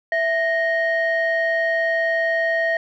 sine tone pair together, 660.3 / 1865 Hz, E5 / A#6, +3 / 0 cents, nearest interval octave + tritone, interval 1797 cents, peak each -19 dBFS, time 0.12-2.77 s, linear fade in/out 2 ms, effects tanh soft clip ceiling -13 dBFS

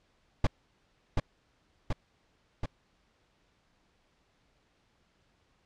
brown noise with echo, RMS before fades -22 dBFS, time 0.44-0.47 s, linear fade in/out 5 ms, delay 730 ms, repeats 3, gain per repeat -3 dB, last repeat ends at 2.66 s, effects pink hiss -70 dBFS RMS until 5.65 s + low-pass 5000 Hz 12 dB/octave

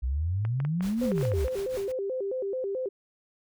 sine exponential two-way sweep, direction up then down, 59.5 to 250.7 to 59.5 Hz, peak -25 dBFS, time 0.02-1.48 s, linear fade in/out 20 ms, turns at 1.04 s
clicks, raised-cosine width 0.5 ms, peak -24 dBFS, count 10, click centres 0.451 / 0.602 / 0.65 / 0.808 / 1.117 / 1.18 / 1.212 / 1.252 / 1.318 / 1.481 s
pink noise with tremolo, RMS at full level -41 dBFS, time 0.82-1.92 s, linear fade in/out 5 ms, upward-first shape triangle, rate 5.5 Hz, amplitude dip 85%
sine tone with vibrato, 451.1 Hz, A4, 43 cents sharp, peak -28 dBFS, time 1.01-2.89 s, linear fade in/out 10 ms, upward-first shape square, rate 4.6 Hz, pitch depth 230 cents each way
effects none

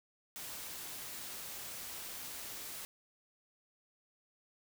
white noise, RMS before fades -45 dBFS, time 0.36-2.85 s, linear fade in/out 0 ms, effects none

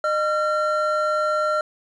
triangle tone pair together, 611 / 1368 Hz, D#5 / F6, -32 / -36 cents, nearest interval octave + major second, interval 1396 cents, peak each -20 dBFS, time 0.04-1.61 s, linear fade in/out 2 ms, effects resampled to 24000 Hz + 9-bit

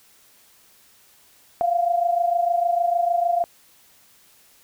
sine tone pair together, 689.4 / 716 Hz, F5 / F5, -23 / +43 cents, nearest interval minor second, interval 66 cents, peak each -19 / -24 dBFS, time 1.61-3.44 s, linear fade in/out 0 ms, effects white hiss -55 dBFS RMS until 4.63 s

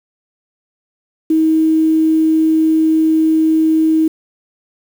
sine tone with quantisation, 317.7 Hz, D#4, 36 cents sharp, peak -9 dBFS, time 1.3-4.08 s, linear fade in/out 5 ms, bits 6, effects none

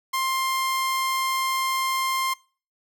sawtooth tone, 1055 Hz, C6, 14 cents sharp, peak -19 dBFS, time 0.13-2.34 s, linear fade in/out 10 ms, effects noise-tail reverb RT60 0.4 s tail -23 dB re dry

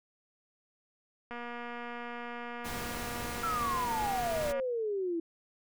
click train, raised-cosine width 0.5 ms, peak -27 dBFS, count 787, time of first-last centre 1.31-4.599 s, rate 239 Hz
pink noise, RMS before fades -40 dBFS, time 2.64-4.53 s, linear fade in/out 20 ms
sine exponential sweep, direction down, 1368 to 325.9 Hz, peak -30 dBFS, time 3.43-5.2 s, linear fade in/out 5 ms
effects none

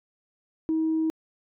sine tone, 319 Hz, D#4, 43 cents sharp, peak -21 dBFS, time 0.69-1.1 s, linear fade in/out 0 ms, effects tanh soft clip ceiling -18 dBFS

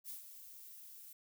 violet noise with ADSR envelope, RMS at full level -45 dBFS, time 0.04-1.13 s, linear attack 56 ms, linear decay 120 ms, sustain -9 dB, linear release 4 ms, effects none

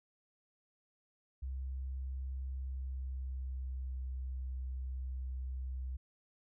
sine tone with pitch glide, 65.7 to 64.39 Hz, C2 to C2, +8 to -27 cents, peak -37 dBFS, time 1.42-5.97 s, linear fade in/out 10 ms, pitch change -35 cents, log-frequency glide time 2.56-4.05 s, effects none

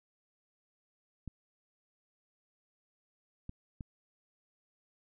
clicks, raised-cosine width 5 ms, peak -29 dBFS, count 3, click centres 1.277 / 3.494 / 3.808 s, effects none

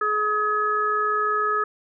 harmonic tone, 423 Hz, G#4, 32 cents sharp, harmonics 1 / 3 / 4, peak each -28 / -21 / -28 dBFS, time 0.01-1.64 s, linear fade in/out 5 ms, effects none

